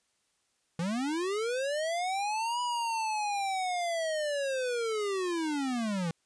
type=linear two-way sweep; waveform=square; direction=up then down; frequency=160 to 983 to 160 Hz; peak=-30 dBFS; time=0.79-6.11 s; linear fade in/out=2 ms; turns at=2.61 s; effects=white hiss -74 dBFS RMS until 6.25 s + resampled to 22050 Hz